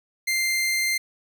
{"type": "tone", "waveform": "sawtooth", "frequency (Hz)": 2093, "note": "C7", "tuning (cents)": 0, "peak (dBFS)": -18, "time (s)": [0.27, 0.98], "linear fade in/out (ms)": 10, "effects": []}